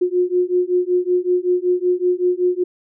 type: beating tone pair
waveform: sine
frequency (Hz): 357.2 / 362.5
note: F4 / F#4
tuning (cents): +39 / -35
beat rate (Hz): 5.3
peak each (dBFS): -18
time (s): 0.01-2.64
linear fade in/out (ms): 10
effects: none